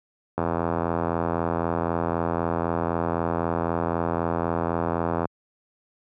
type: click train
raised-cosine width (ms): 1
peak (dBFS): -10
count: 410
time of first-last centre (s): 0.38-5.255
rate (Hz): 83.9
effects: high-pass 80 Hz 12 dB/octave